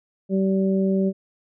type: harmonic tone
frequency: 192.3 Hz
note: G3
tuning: 33 cents flat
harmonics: 1 / 2 / 3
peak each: -19 / -24 / -29 dBFS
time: 0.29-1.13 s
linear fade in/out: 50 ms
effects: none